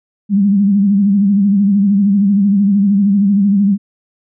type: tone with vibrato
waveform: sine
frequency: 200 Hz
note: G3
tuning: 35 cents sharp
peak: -8 dBFS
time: 0.29-3.78 s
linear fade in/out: 50 ms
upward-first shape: sine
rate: 13 Hz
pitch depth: 69 cents each way
effects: none